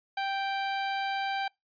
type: tone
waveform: sawtooth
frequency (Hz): 784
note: G5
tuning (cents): 0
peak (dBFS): -25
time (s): 0.17-1.48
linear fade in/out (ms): 5
effects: noise-tail reverb RT60 0.2 s tail -26 dB re dry + resampled to 11025 Hz